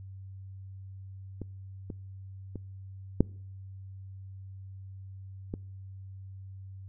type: clicks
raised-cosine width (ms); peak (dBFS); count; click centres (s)
3; -24 / -24 / -25 / -7 / -20; 5; 1.417 / 1.902 / 2.557 / 3.206 / 5.539
effects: noise-tail reverb RT60 0.6 s tail -26 dB re dry + added 96 Hz sine -42 dBFS peak until 6.88 s